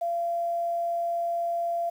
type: tone with quantisation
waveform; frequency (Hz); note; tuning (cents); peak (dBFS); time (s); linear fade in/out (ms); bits
sine; 684; F5; -36; -25; 0.01-1.9; 10; 9
effects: none